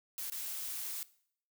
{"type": "noise with dropouts", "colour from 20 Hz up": "blue", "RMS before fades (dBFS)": -40, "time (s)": [0.18, 1.03], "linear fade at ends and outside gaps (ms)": 0, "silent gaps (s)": [0.299, 0.321], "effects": ["noise-tail reverb RT60 0.6 s tail -19 dB re dry"]}